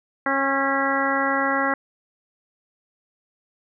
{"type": "harmonic tone with a mistuned harmonic", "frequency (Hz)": 272.9, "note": "C#4", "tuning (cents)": -27, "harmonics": [1, 2, 3, 4, 5, 6, 7], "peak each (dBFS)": [-27, -27, -27, -27, -27, -27, -27], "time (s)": [0.26, 1.74], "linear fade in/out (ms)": 2, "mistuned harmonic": 7, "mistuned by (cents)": 32, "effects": []}